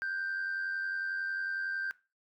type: tone pair together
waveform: sine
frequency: 1483 / 1574 Hz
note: F#6 / G6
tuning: +4 / +7 cents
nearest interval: minor second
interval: 103 cents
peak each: -39 / -31 dBFS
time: 0.02-1.91 s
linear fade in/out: 0 ms
effects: noise-tail reverb RT60 0.3 s tail -21 dB re dry + tanh soft clip ceiling -29 dBFS